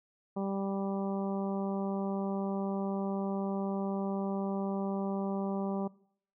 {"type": "harmonic tone", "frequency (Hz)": 196, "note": "G3", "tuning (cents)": 0, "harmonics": [1, 2, 3, 4, 5, 6], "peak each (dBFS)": [-33, -38, -40, -42, -46, -49], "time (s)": [0.36, 5.88], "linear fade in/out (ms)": 10, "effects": ["noise-tail reverb RT60 0.6 s tail -21 dB re dry"]}